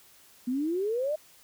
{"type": "exponential sweep", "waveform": "sine", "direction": "up", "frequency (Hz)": [240, 630], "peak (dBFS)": -26, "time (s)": [0.47, 1.16], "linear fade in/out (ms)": 10, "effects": ["white hiss -57 dBFS RMS until 1.43 s"]}